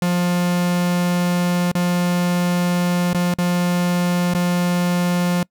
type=tone with dropouts; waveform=45% pulse; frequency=176.5 Hz; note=F3; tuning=19 cents sharp; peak=-16 dBFS; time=0.02-5.43 s; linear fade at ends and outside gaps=2 ms; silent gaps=1.716-1.751 / 3.132-3.146 / 3.34-3.385 / 4.338-4.348 s; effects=noise-tail reverb RT60 0.1 s tail -25 dB re dry